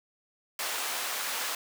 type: high-pass noise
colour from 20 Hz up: pink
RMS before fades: -33 dBFS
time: 0.59-1.55 s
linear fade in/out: 2 ms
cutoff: 860 Hz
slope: 12 dB/octave
effects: none